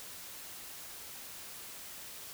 silence, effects white hiss -47 dBFS RMS until 2.33 s

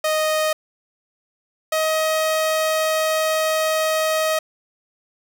sawtooth tone pair in turn, 622.3 / 630.6 Hz, D#5 / D#5, 0 / +23 cents, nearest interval unison, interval 23 cents, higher second, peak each -14 dBFS, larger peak neither, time 0.04-0.53 / 1.72-4.39 s, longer second, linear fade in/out 5 ms, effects none

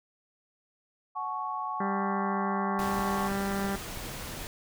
sine chord, F# minor, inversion none, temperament equal with one note detuned, 740 / 862.9 / 1108.7 Hz, F#5 / A5 / C#6, 0 / -34 / 0 cents, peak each -38 / -36 / -33 dBFS, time 1.15-3.29 s, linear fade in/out 20 ms
harmonic tone, 197.3 Hz, G3, 11 cents sharp, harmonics 1 / 2 / 3 / 4 / 5 / 6 / 7 / 8 / 9 / 10, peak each -31 / -36 / -41 / -38 / -44 / -43 / -42 / -44 / -45 / -47 dBFS, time 1.8-3.76 s, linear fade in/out 5 ms
pink noise, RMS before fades -39 dBFS, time 2.79-4.47 s, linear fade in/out 0 ms
click train, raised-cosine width 5 ms, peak -29 dBFS, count 4, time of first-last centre 2.99-3.974 s, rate 3.05 Hz
effects none

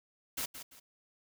white noise with echo, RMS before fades -36 dBFS, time 0.37-0.46 s, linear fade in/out 10 ms, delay 170 ms, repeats 2, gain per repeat -10 dB, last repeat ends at 0.8 s, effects none

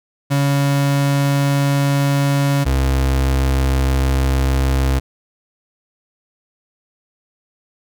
35% pulse tone pair in turn, 140.5 / 66.49 Hz, C#3 / C2, +24 / +28 cents, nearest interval octave + minor second, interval 1296 cents, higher first, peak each -12 dBFS, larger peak neither, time 0.3-2.65 / 2.65-5 s, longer neither, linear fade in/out 20 ms, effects none

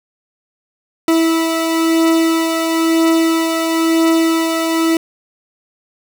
40% pulse beating tone pair, 327 / 328 Hz, E4 / E4, -14 / -9 cents, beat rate 1 Hz, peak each -12 / -19 dBFS, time 1.08-4.97 s, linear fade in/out 2 ms, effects none

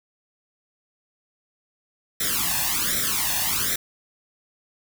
white noise with flanger, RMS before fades -24 dBFS, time 2.2-3.76 s, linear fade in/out 5 ms, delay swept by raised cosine 0.53 to 1.15 ms, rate 1.3 Hz, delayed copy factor +1, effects none

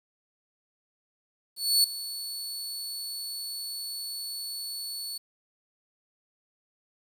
sawtooth tone with ADSR envelope, 4435 Hz, C#8, in tune, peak -15 dBFS, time 1.56-5.18 s, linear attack 280 ms, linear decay 4 ms, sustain -16 dB, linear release 8 ms, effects 9-bit

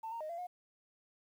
sine tone with pitch steps, 892 / 924 / 619 / 682 / 718 Hz, A5 / A#5 / D#5 / F5 / F5, +23 / -16 / -9 / -41 / +48 cents, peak -38 dBFS, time 0.03-0.47 s, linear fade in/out 10 ms, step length 88 ms, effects tanh soft clip ceiling -34 dBFS + 11-bit

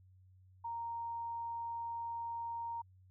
sine tone, 930 Hz, A#5, 4 cents flat, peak -38 dBFS, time 0.64-2.82 s, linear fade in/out 10 ms, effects added 93 Hz sine -60 dBFS peak until 3.1 s

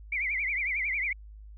sine tone with vibrato, 2187 Hz, C#7, 24 cents flat, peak -27 dBFS, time 0.12-1.13 s, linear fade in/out 5 ms, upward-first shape triangle, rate 11 Hz, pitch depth 190 cents each way, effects added 52 Hz sine -44 dBFS peak until 1.57 s

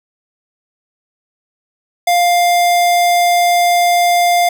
square tone, 701 Hz, F5, 6 cents sharp, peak -10 dBFS, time 2.07-4.49 s, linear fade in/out 5 ms, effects none

